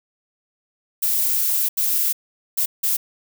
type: noise bursts at uneven times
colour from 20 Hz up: violet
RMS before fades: -20 dBFS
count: 4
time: 1.02-1.69 / 1.77-2.13 / 2.57-2.66 / 2.83-2.97 s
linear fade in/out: 10 ms
effects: none